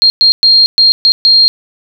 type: tone bursts at uneven times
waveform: sine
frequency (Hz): 4217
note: C8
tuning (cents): +13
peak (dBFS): -3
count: 6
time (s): 0.02-0.1 / 0.21-0.32 / 0.43-0.66 / 0.78-0.92 / 1.05-1.12 / 1.25-1.48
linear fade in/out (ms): 0
effects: none